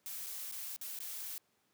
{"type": "noise with dropouts", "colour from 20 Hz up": "blue", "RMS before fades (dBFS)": -43, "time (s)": [0.06, 1.38], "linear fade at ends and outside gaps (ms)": 0, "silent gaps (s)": [[0.262, 0.267], [0.514, 0.523], [0.763, 0.813], [0.989, 1.003]], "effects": ["pink hiss -75 dBFS RMS until 1.73 s", "high-pass 150 Hz 12 dB/octave"]}